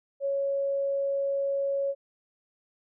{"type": "tone", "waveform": "sine", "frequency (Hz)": 554.4, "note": "C#5", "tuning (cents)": 0, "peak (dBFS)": -25, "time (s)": [0.2, 1.95], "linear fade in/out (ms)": 50, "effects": []}